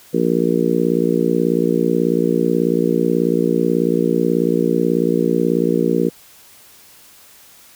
harmonic tone, 58.27 Hz, A#1, in tune, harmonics 3 / 4 / 5 / 6 / 7 / 8, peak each -21 / -21 / -21 / -21 / -21 / -21 dBFS, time 0.13-6.1 s, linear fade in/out 20 ms, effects white hiss -46 dBFS RMS until 7.75 s

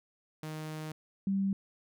sawtooth / sine tone pair in turn, 155.56 / 195.26 Hz, D#3 / G3, 0 / -7 cents, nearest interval major third, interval 393 cents, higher second, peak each -34 / -27 dBFS, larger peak second, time 0.43-0.92 / 1.27-1.53 s, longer first, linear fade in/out 2 ms, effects none

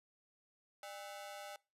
sawtooth ring-modulated tone, 702 Hz, F5, 9 cents sharp, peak -40 dBFS, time 0.83-1.56 s, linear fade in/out 2 ms, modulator 104 Hz, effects noise-tail reverb RT60 0.3 s tail -23 dB re dry + resampled to 32000 Hz

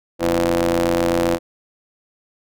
sawtooth ring-modulated tone, 87.7 Hz, F2, 8 cents sharp, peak -9 dBFS, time 0.19-1.39 s, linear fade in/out 50 ms, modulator 421 Hz, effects none

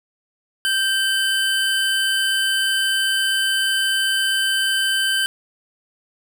square tone pair together, 1568 / 3047 Hz, G6 / G7, 0 / -50 cents, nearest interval octave, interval 1150 cents, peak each -21 dBFS, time 0.65-5.26 s, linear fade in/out 0 ms, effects none

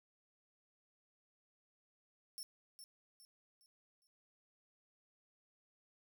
20% pulse tone with echo, 5410 Hz, E8, 44 cents sharp, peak -39 dBFS, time 2.38-2.43 s, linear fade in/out 0 ms, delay 410 ms, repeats 4, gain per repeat -8 dB, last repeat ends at 4.07 s, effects none

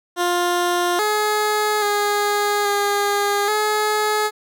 15% pulse tone with pitch steps, 352.1 / 423.2 / 412.3 / 406.6 / 424.9 Hz, F4 / G#4 / G#4 / G#4 / G#4, +14 / +33 / -13 / -37 / +40 cents, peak -11 dBFS, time 0.16-4.31 s, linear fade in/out 50 ms, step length 830 ms, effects none

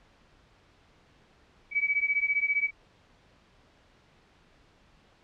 sine beating tone pair, 2275 / 2290 Hz, C#7 / D7, +44 / -44 cents, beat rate 15 Hz, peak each -27 dBFS, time 1.71-2.71 s, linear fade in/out 50 ms, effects pink hiss -61 dBFS RMS until 5.23 s + low-pass 4000 Hz 12 dB/octave

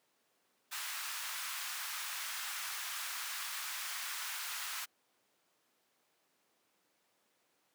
pink high-pass noise, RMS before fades -41 dBFS, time 0.71-4.86 s, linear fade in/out 20 ms, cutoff 1100 Hz, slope 24 dB/octave, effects pink hiss -75 dBFS RMS until 7.74 s + high-pass 300 Hz 12 dB/octave

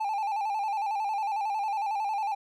triangle tone with vibrato, 836 Hz, G#5, 11 cents sharp, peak -25 dBFS, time 0-2.35 s, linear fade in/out 10 ms, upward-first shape square, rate 11 Hz, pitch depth 74 cents each way, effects none

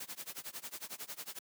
white noise with tremolo, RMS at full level -42 dBFS, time 0-1.39 s, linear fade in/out 5 ms, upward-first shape sine, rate 11 Hz, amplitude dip 95%, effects high-pass 150 Hz 12 dB/octave

